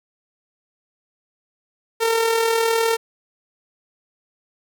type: tone with amplitude modulation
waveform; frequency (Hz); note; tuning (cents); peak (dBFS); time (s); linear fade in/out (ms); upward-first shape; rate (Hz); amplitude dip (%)
sawtooth; 455.1; A#4; -42; -11; 2-2.97; 20; sine; 39.8; 45
effects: none